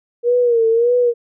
sine tone with vibrato, 471 Hz, A#4, 18 cents sharp, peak -11 dBFS, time 0.23-1.14 s, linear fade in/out 50 ms, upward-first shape sine, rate 1.7 Hz, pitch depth 78 cents each way, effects none

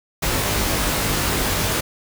pink noise with comb filter, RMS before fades -21 dBFS, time 0.22-1.81 s, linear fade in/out 10 ms, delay 20 ms, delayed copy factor +0.75, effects none

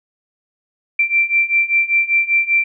sine beating tone pair, 2349 / 2354.1 Hz, D7 / D7, 0 / +4 cents, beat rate 5.1 Hz, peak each -17 / -15 dBFS, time 0.99-2.64 s, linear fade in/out 5 ms, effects none

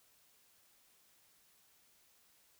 silence, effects white hiss -69 dBFS RMS until 2.59 s

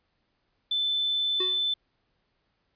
sine tone, 3521 Hz, A7, in tune, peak -24 dBFS, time 0.71-1.74 s, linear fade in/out 5 ms
square tone with exponential decay, 370 Hz, F#4, in tune, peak -29 dBFS, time 1.4-1.69 s, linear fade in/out 5 ms, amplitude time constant 61 ms
effects pink hiss -74 dBFS RMS until 2.75 s + resampled to 11025 Hz

